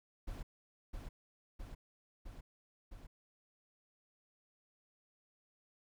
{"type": "noise with echo", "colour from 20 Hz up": "brown", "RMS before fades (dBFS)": -43, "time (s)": [0.27, 0.43], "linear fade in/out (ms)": 10, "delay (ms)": 660, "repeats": 4, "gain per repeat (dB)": -2, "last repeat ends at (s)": 3.07, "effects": []}